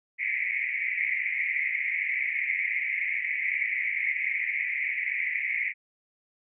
pink band-pass noise, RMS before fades -29 dBFS, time 0.18-5.74 s, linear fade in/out 50 ms, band 2000 to 2300 Hz, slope 96 dB/octave, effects none

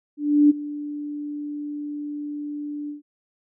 sine tone with ADSR envelope, 293.7 Hz, D4, in tune, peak -10 dBFS, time 0.17-3.02 s, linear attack 330 ms, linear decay 18 ms, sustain -18 dB, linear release 130 ms, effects none

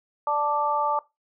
harmonic tone, 293.7 Hz, D4, in tune, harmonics 2 / 3 / 4, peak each -29 / -24 / -26 dBFS, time 0.27-0.99 s, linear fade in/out 2 ms, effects noise-tail reverb RT60 0.2 s tail -19 dB re dry

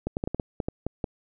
clicks, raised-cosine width 2 ms, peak -14 dBFS, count 10, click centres 0.07 / 0.169 / 0.239 / 0.275 / 0.346 / 0.398 / 0.602 / 0.685 / 0.866 / 1.042 s, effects none

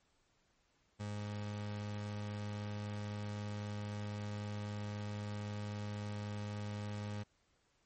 30% pulse tone, 103.83 Hz, G#2, in tune, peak -37 dBFS, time 0.99-7.24 s, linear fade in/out 20 ms, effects pink hiss -75 dBFS RMS until 7.85 s + MP3 32 kbps

